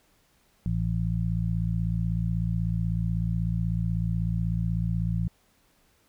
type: harmonic tone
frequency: 56.2 Hz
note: A1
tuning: 37 cents sharp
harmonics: 1 / 2 / 3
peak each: -30 / -28 / -28 dBFS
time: 0.66-5.28 s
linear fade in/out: 0 ms
effects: pink hiss -65 dBFS RMS until 6.08 s